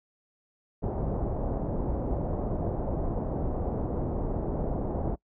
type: low-pass noise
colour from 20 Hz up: pink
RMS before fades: -30 dBFS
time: 0.82-5.16 s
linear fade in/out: 20 ms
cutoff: 750 Hz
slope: 24 dB/octave
effects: noise-tail reverb RT60 0.1 s tail -23 dB re dry